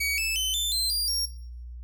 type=tone with pitch steps; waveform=sawtooth; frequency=2258 / 2624 / 3049 / 3543 / 4117 / 4785 / 5560 Hz; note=C#7 / E7 / G7 / A7 / C8 / D8 / F8; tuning=+31 / -9 / -49 / +11 / -29 / +32 / -9 cents; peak=-22 dBFS; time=0-1.26 s; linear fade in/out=10 ms; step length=180 ms; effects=noise-tail reverb RT60 0.6 s tail -17 dB re dry + added 60 Hz sine -37 dBFS peak until 1.83 s